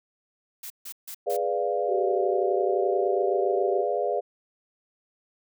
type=noise bursts; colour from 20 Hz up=blue; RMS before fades=-38 dBFS; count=4; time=0.63-1.368 s; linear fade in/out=5 ms; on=72 ms; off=150 ms
type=chord; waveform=sine; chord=G# diminished seventh; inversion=none; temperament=equal; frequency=415.3 / 493.9 / 587.3 / 698.5 Hz; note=G#4 / B4 / D5 / F5; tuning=0 / 0 / 0 / 0 cents; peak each=-29 dBFS; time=1.26-4.21 s; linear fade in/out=20 ms
type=tone with pitch glide; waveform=sine; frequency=383.3 to 388.2 Hz; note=G4 to G4; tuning=-39 to -17 cents; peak=-25 dBFS; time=1.87-3.85 s; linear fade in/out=50 ms; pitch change=+22 cents; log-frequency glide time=2.69-3.23 s
effects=none